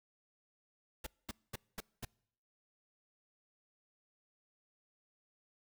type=noise bursts; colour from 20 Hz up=pink; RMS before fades=-42 dBFS; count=5; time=1.04-2.05 s; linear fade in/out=5 ms; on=26 ms; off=220 ms; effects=noise-tail reverb RT60 0.7 s tail -26 dB re dry